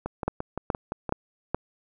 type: two click trains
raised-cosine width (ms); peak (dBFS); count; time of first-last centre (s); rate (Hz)
1; -16 / -10; 7 / 4; 0.06-1.093 / 0.28-1.546; 5.81 / 2.37
effects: none

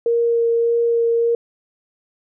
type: tone with vibrato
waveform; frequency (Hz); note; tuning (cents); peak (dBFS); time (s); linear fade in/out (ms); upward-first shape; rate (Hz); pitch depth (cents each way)
sine; 466.2; A#4; 0; -14; 0.06-1.35; 2; sine; 1.7; 9
effects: none

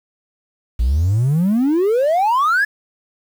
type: exponential sweep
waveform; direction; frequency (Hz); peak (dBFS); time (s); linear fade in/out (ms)
triangle; up; 55 to 1741; -10; 0.79-2.65; 10
effects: tanh soft clip ceiling -8 dBFS + 7-bit

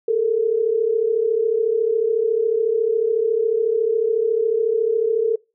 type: tone pair together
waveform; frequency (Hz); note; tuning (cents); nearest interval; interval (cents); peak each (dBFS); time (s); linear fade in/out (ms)
sine; 422.2 / 456.2; G#4 / A#4; +29 / -37; minor second; 134; -21 / -17; 0.08-5.36; 5
effects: noise-tail reverb RT60 0.3 s tail -25 dB re dry

